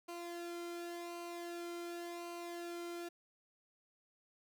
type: tone with flanger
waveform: sawtooth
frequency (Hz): 344.7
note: F4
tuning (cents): -23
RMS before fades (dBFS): -45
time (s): 0.08-3.09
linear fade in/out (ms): 10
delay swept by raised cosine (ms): 0.56 to 1.13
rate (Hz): 0.9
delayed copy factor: -0.6
effects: none